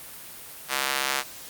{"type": "tone with high-pass filter", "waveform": "square", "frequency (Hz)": 67.8, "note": "C#2", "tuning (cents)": -38, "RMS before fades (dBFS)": -27, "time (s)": [0.68, 1.24], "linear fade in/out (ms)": 50, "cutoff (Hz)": 1200, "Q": 0.68, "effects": ["white hiss -42 dBFS RMS until 1.49 s", "Opus 32 kbps"]}